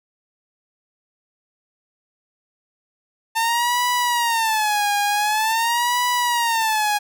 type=tone with vibrato; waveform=sawtooth; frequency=896 Hz; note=A5; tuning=31 cents sharp; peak=-14 dBFS; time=3.35-6.99 s; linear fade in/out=20 ms; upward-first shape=sine; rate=0.46 Hz; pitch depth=160 cents each way; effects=none